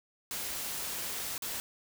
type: noise with dropouts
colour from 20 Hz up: white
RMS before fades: -37 dBFS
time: 0.31-1.6 s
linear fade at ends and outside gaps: 0 ms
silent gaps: 1.379-1.422 s
effects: none